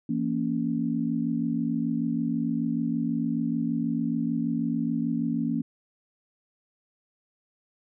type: chord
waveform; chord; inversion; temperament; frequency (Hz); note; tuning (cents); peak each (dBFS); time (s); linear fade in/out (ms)
sine; A# diminished; second; just; 167.82 / 233.1 / 279.7; E3 / A#3 / C#4; +31 / 0 / +16; -31 / -27 / -29; 0.09-5.62; 5
effects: none